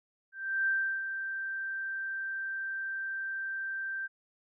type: tone with ADSR envelope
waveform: sine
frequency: 1568 Hz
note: G6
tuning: in tune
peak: -25 dBFS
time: 0.32-4.08 s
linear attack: 350 ms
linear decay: 350 ms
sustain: -8 dB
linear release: 26 ms
effects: none